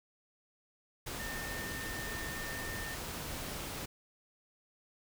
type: tone in noise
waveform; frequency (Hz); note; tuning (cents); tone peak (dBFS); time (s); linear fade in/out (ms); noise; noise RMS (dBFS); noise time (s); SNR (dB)
sine; 1813; A#6; -49; -42; 1.19-2.95; 10; pink; -41; 1.06-3.86; -4
effects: none